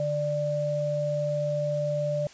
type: tone pair together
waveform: sine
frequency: 147.7 / 590.8 Hz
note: D3 / D5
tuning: +10 / +10 cents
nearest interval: 2 octaves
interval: 2400 cents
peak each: -30 / -26 dBFS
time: 0-2.27 s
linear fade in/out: 2 ms
effects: white hiss -50 dBFS RMS until 2.33 s + resampled to 16000 Hz